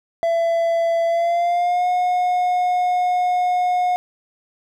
triangle tone with pitch glide, 670 to 722.2 Hz, E5 to F#5, +28 to -42 cents, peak -14 dBFS, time 0.23-3.96 s, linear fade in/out 0 ms, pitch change +130 cents, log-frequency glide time 1.06-1.88 s, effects none

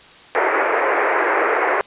pink band-pass noise, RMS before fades -18 dBFS, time 0.35-1.81 s, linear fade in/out 0 ms, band 360 to 2200 Hz, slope 48 dB/octave, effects white hiss -44 dBFS RMS until 1.86 s + resampled to 8000 Hz

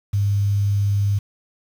sine tone, 100.9 Hz, G#2, 49 cents flat, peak -16 dBFS, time 0.13-1.19 s, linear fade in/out 10 ms, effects 7-bit

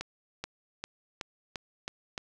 accelerating click train, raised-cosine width 0.2 ms, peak -18 dBFS, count 7, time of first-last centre 0.01-2.178 s, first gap 430 ms, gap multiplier 0.93, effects none

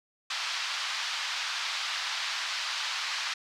white band-pass noise, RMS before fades -33 dBFS, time 0.3-3.34 s, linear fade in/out 5 ms, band 930 to 4900 Hz, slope 24 dB/octave, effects none

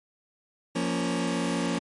sawtooth chord, Bb minor, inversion second, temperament just, 174.81 / 233.1 / 279.7 Hz, F3 / Bb3 / Db4, +2 / 0 / +16 cents, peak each -26 dBFS, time 0.75-1.79 s, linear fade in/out 10 ms, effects MP3 48 kbps

